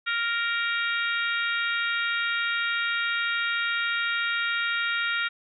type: harmonic tone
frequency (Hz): 466.2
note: A#4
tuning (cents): 0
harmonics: 3 / 4 / 5 / 6 / 7 / 8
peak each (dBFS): -27 / -31 / -32 / -36 / -37 / -35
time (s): 0.06-5.29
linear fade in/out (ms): 20
effects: none